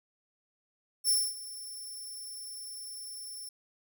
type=tone with ADSR envelope; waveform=5% pulse; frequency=5390 Hz; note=E8; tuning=38 cents sharp; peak=-17 dBFS; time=1.04-3.49 s; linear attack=54 ms; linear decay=240 ms; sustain=-18 dB; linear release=3 ms; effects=none